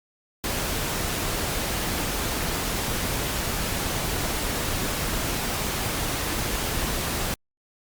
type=noise; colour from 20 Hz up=pink; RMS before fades=-27 dBFS; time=0.44-7.34 s; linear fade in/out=0 ms; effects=Opus 48 kbps